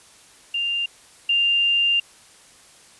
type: tone pair in turn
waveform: sine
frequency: 2794 / 2794 Hz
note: F7 / F7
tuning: 0 / 0 cents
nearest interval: unison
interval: 0 cents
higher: neither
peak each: -21 / -16 dBFS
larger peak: second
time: 0.54-0.86 / 1.29-2 s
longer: second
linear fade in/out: 5 ms
effects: white hiss -50 dBFS RMS until 2.99 s + resampled to 24000 Hz